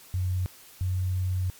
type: tone pair in turn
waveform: sine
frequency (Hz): 91.6 / 92.13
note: F#2 / F#2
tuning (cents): -17 / -7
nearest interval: unison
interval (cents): 10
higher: second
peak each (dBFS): -24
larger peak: neither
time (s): 0.14-0.46 / 0.81-1.5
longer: second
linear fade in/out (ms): 0
effects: white hiss -51 dBFS RMS until 1.59 s + MP3 96 kbps